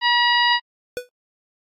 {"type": "harmonic tone", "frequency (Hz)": 961, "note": "B5", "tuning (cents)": -48, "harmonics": [1, 2, 3, 4, 5], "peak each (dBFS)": [-19, -19, -22, -25, -26], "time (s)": [0.01, 0.6], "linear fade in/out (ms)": 50}
{"type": "tone with exponential decay", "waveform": "square", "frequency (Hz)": 493.9, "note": "B4", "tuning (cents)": 0, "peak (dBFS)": -21, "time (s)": [0.97, 1.09], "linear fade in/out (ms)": 0, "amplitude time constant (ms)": 25}
{"effects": ["AAC 48 kbps"]}